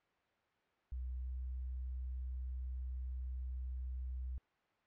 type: tone with pitch glide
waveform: sine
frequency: 62.8 to 63.35 Hz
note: B1 to B1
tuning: +30 to +45 cents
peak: -39 dBFS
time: 0.92-4.38 s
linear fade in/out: 0 ms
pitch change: +15 cents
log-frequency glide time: 1.15-1.29 s
effects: white hiss -75 dBFS RMS until 4.86 s + low-pass 2000 Hz 12 dB/octave